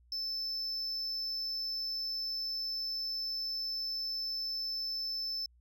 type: tone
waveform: sine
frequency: 5274 Hz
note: E8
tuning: in tune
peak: -31 dBFS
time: 0.12-5.46 s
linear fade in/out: 2 ms
effects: tanh soft clip ceiling -33 dBFS + added 60 Hz sine -61 dBFS peak until 5.6 s